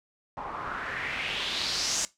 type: noise with low-pass filter sweep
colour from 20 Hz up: white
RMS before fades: -32 dBFS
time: 0.37-2.05 s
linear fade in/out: 0 ms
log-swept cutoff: 880 to 7000 Hz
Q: 3.2
effects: noise-tail reverb RT60 0.2 s tail -19 dB re dry